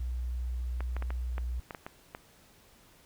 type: tone with pitch glide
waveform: sine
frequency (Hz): 61.4 to 60.91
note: B1 to B1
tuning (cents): -9 to -23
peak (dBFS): -31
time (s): 0-1.6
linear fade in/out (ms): 5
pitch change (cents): -14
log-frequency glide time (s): 1.29-1.39
type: clicks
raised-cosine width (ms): 0.5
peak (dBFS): -24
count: 9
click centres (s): 0.806 / 0.966 / 1.024 / 1.105 / 1.381 / 1.708 / 1.748 / 1.865 / 2.149
effects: pink hiss -60 dBFS RMS until 3.05 s